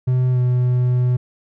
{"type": "tone with pitch glide", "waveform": "triangle", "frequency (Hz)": [127, 124.6], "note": ["B2", "B2"], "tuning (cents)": [49, 16], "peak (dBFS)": -12, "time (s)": [0.07, 1.17], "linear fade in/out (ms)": 10, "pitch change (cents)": -33, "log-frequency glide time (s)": [0.31, 0.39], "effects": []}